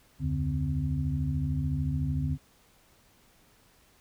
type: tone cluster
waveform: sine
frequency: 73.8 / 87.4 / 144.4 / 256.9 Hz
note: D2 / F2 / D3 / C4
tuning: +9 / +2 / -29 / -32 cents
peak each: -33 / -34 / -29 / -35 dBFS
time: 0.19-2.38 s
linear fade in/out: 50 ms
effects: pink hiss -62 dBFS RMS until 4 s